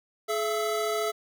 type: tone cluster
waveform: square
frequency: 425.7 / 672 / 1311 Hz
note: G#4 / E5 / E6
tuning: +43 / +33 / -10 cents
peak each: -30 / -31 / -34 dBFS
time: 0.28-1.12 s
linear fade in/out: 20 ms
effects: none